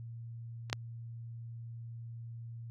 clicks, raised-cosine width 0.2 ms, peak -27 / -12 dBFS, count 2, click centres 0.699 / 0.729 s, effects added 116 Hz sine -42 dBFS peak until 2.7 s

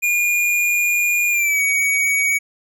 square tone with pitch glide, 2428 to 2252 Hz, D#7 to C#7, -43 to +27 cents, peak -16 dBFS, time 0.02-2.39 s, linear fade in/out 20 ms, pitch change -130 cents, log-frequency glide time 1.3-1.61 s, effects none

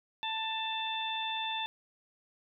harmonic tone, 886 Hz, A5, 12 cents sharp, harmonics 1 / 2 / 3 / 4, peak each -36 / -43 / -40 / -36 dBFS, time 0.23-1.66 s, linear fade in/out 0 ms, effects none

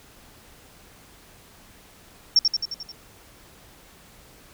sine tone with echo, 5470 Hz, F8, 37 cents flat, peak -12 dBFS, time 2.36-2.39 s, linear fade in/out 2 ms, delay 88 ms, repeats 6, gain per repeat -4 dB, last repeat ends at 2.918 s, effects pink hiss -51 dBFS RMS until 4.53 s

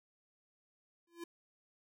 square tone with exponential growth, 340.3 Hz, F4, 45 cents flat, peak -40 dBFS, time 1.07-1.24 s, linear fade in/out 5 ms, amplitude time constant 35 ms, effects none

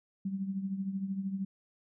sine tone with tremolo, 193.7 Hz, G3, 20 cents flat, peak -29 dBFS, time 0.25-1.45 s, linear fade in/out 5 ms, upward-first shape triangle, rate 13 Hz, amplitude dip 70%, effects none

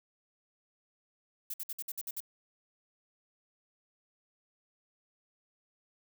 violet noise bursts, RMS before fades -38 dBFS, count 8, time 1.5-2.204 s, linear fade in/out 5 ms, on 39 ms, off 56 ms, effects none

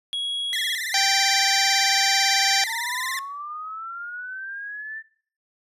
triangle tone, 3322 Hz, G#7, in tune, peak -23 dBFS, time 0.13-0.75 s, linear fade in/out 0 ms
sawtooth tone with vibrato, 1905 Hz, A#6, 37 cents sharp, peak -23 dBFS, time 0.53-3.19 s, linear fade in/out 0 ms, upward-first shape sine, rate 18 Hz, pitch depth 150 cents each way
harmonic tone, 784 Hz, G5, in tune, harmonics 1 / 2 / 3 / 4 / 5 / 6 / 7 / 8 / 9, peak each -25 / -29 / -28 / -29 / -28 / -25 / -26 / -29 / -31 dBFS, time 0.94-2.64 s, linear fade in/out 2 ms
sine linear sweep, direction up, 884 to 1788 Hz, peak -31 dBFS, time 2.66-5.03 s, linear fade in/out 50 ms
effects noise-tail reverb RT60 0.5 s tail -20 dB re dry + resampled to 32000 Hz

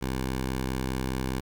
10% pulse tone, 64.9 Hz, C2, 13 cents flat, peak -20 dBFS, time 0.01-1.41 s, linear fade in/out 20 ms, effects 9-bit

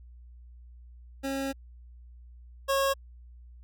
25% pulse tone pair in turn, 271.7 / 546.4 Hz, C#4 / C#5, -35 / -25 cents, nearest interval octave, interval 1210 cents, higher second, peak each -26 / -20 dBFS, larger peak second, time 1.23-1.53 / 2.68-2.94 s, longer first, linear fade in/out 20 ms, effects added 60 Hz sine -47 dBFS peak until 3.63 s

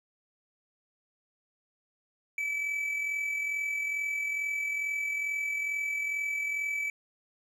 triangle tone with amplitude modulation, 2302 Hz, D7, 35 cents flat, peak -26 dBFS, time 2.38-6.9 s, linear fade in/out 2 ms, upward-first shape sine, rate 42.3 Hz, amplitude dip 40%, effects none

